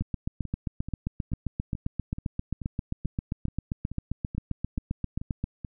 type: two click trains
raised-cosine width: 5 ms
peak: -16 / -23 dBFS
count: 42 / 14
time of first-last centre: 0.01-5.44 / 0.02-5.648 s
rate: 7.55 / 2.31 Hz
effects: none